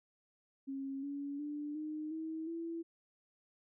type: tone with pitch steps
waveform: sine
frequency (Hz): 271.8 / 283 / 294.7 / 306.9 / 319.5 / 332.7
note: C#4 / C#4 / D4 / D#4 / D#4 / E4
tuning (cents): -34 / +36 / +6 / -24 / +46 / +16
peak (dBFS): -38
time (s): 0.67-2.83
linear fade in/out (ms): 20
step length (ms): 360
effects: none